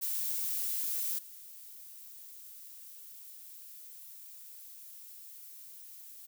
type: noise with level steps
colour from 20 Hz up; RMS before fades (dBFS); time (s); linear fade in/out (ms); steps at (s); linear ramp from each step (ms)
violet; -34 / -50; 0.01-6.27; 20; 1.18; 10
effects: none